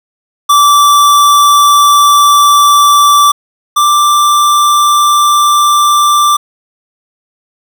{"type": "tone pair in turn", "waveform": "square", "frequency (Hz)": [1164, 1178.2], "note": ["D6", "D6"], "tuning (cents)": [-16, 5], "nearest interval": "unison", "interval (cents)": 21, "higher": "second", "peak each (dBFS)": [-4, -6], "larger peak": "first", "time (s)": [[0.49, 3.32], [3.76, 6.37]], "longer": "first", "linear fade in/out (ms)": 10, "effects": ["7-bit"]}